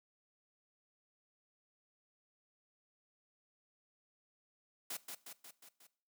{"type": "noise with echo", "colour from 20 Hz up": "white", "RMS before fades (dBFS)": -42, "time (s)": [4.9, 4.97], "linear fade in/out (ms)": 5, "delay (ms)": 180, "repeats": 5, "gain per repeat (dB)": -4, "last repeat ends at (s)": 5.87, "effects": ["noise-tail reverb RT60 0.5 s tail -19 dB re dry", "high-pass 200 Hz 12 dB/octave"]}